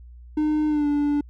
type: tone with pitch glide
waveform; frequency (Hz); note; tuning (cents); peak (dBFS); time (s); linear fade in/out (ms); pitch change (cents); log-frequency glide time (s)
triangle; 304.5 to 290.9; D#4 to D4; -37 to -16; -17; 0.37-1.21; 5; -79; 0.68-0.87
effects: added 60 Hz sine -41 dBFS peak until 1.29 s